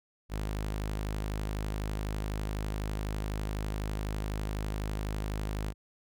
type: tone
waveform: sawtooth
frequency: 52 Hz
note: G#1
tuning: 3 cents sharp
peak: -28 dBFS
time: 0.29-5.74 s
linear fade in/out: 50 ms
effects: none